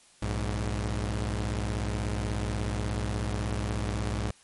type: tone pair together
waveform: sawtooth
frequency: 60.34 / 104.2 Hz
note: B1 / G#2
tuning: -40 / +6 cents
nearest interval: major sixth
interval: 946 cents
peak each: -27 dBFS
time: 0.22-4.31 s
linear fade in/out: 5 ms
effects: white hiss -58 dBFS RMS until 4.43 s + MP3 48 kbps